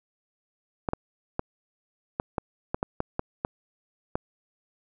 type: clicks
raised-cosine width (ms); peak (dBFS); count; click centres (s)
1; -12; 11; 0.888 / 0.934 / 1.394 / 2.199 / 2.382 / 2.745 / 2.829 / 3.004 / 3.194 / 3.449 / 4.155
effects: none